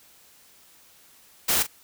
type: noise with echo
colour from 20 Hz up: white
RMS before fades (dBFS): -22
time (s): 1.48-1.63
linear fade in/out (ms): 10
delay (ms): 40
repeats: 1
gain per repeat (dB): -13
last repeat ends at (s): 1.67
effects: white hiss -55 dBFS RMS until 1.83 s